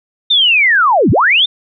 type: linear two-way sweep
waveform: sine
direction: down then up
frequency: 3670 to 77.9 to 3670 Hz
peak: -7 dBFS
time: 0.3-1.46 s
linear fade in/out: 10 ms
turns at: 1.11 s
effects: none